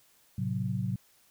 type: chord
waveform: sine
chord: F# diminished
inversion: first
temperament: equal with one note detuned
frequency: 110 / 131.49 / 185 Hz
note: A2 / C3 / F#3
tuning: 0 / +9 / 0 cents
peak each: -33 dBFS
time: 0.38-0.96 s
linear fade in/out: 5 ms
effects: white hiss -64 dBFS RMS until 1.3 s